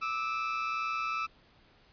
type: tone pair together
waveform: 30% pulse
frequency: 1187.7 / 1310 Hz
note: D6 / E6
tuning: +19 / -11 cents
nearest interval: major second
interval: 170 cents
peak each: -35 / -29 dBFS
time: 0.01-1.27 s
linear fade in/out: 20 ms
effects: pink hiss -62 dBFS RMS until 1.92 s + resampled to 11025 Hz